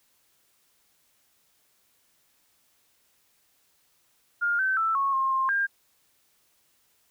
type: tone with pitch steps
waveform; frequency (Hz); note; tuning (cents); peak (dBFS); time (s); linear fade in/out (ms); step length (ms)
sine; 1412 / 1539 / 1325 / 1100 / 1067 / 1060 / 1603; F6 / G6 / E6 / C#6 / C6 / C6 / G6; +19 / -32 / +9 / -14 / +34 / +22 / +38; -22; 4.41-5.67; 20; 180
effects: white hiss -67 dBFS RMS until 7.1 s